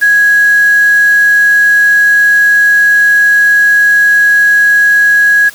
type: tone with quantisation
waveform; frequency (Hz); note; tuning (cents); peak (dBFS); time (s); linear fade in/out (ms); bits
sine; 1661.2; G#6; 0; -4; 0.01-5.5; 20; 4
effects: white hiss -34 dBFS RMS until 5.54 s

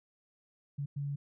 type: tone bursts at uneven times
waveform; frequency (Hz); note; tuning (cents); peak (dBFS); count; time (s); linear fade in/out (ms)
sine; 142.1; C#3; +43; -33; 2; 0.78-0.86 / 0.96-1.16; 10
effects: none

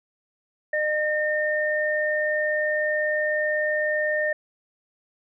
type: tone pair together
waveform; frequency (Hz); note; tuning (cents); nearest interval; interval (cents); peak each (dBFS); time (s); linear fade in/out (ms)
sine; 608 / 1821.9; D#5 / A#6; -40 / -40; octave + perfect fifth; 1900; -24; 0.73-4.33; 5
effects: none

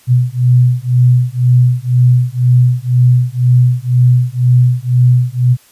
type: beating tone pair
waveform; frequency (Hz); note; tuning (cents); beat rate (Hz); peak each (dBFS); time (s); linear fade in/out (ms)
sine; 123.47 / 125.47; B2 / B2; 0 / +28; 2; -10; 0.07-5.57; 50
effects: white hiss -47 dBFS RMS until 5.71 s + resampled to 32000 Hz

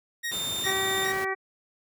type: tone bursts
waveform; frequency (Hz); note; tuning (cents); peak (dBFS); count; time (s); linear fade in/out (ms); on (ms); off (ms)
sawtooth; 1877; A#6; +11; -25; 3; 0.23-1.129; 20; 93; 310
type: noise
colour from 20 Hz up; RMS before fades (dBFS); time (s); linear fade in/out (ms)
pink; -37; 0.31-1.25; 10
type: tone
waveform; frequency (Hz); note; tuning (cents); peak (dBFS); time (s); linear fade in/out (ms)
sawtooth; 3619; A7; +48; -26; 0.31-1.06; 20
type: harmonic tone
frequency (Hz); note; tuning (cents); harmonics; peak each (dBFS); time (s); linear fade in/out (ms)
383.8; G4; -37; 1 / 2 / 3 / 4 / 5 / 6; -31 / -34 / -35 / -38 / -30 / -40; 0.65-1.35; 20
effects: high-pass 100 Hz 12 dB/octave

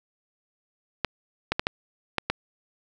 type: clicks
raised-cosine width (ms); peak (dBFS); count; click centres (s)
0.3; -7; 6; 1.047 / 1.52 / 1.595 / 1.669 / 2.183 / 2.3
effects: none

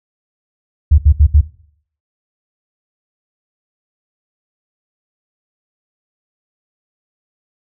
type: tone bursts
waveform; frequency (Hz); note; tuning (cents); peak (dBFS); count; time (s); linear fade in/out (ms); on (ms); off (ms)
sine; 74.3; D2; +21; -4; 4; 0.91-1.412; 10; 73; 70
effects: noise-tail reverb RT60 0.6 s tail -18 dB re dry

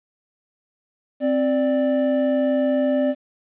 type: tone pair together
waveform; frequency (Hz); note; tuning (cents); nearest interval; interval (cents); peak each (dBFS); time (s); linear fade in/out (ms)
triangle; 262.4 / 589; C4 / D5; +5 / +5; octave + major second; 1400; -18; 1.2-3.15; 50
effects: resampled to 8000 Hz + 9-bit

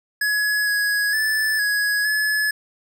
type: tone with pitch steps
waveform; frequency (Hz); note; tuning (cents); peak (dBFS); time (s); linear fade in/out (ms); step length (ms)
square; 1687 / 1668 / 1747 / 1671 / 1710; G#6 / G#6 / A6 / G#6 / A6; +27 / +7 / -13 / +10 / -50; -19; 0.21-2.51; 5; 460
effects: none

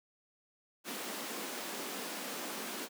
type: high-pass noise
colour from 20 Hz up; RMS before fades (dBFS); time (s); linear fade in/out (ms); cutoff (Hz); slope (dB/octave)
pink; -41; 0.84-2.89; 50; 200; 48
effects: none

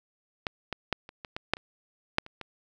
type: clicks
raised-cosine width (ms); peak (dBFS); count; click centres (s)
0.3; -13 / -16 / -10 / -28 / -23 / -18 / -7 / -28 / -6 / -28 / -22; 11; 0.468 / 0.727 / 0.927 / 1.091 / 1.248 / 1.365 / 1.536 / 1.569 / 2.184 / 2.264 / 2.413
effects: none

